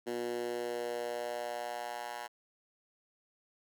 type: tone with high-pass filter sweep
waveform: 10% pulse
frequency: 120 Hz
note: B2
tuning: 49 cents flat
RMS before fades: -38 dBFS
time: 0.06-2.28 s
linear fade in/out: 20 ms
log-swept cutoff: 310 to 950 Hz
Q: 2.7
effects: none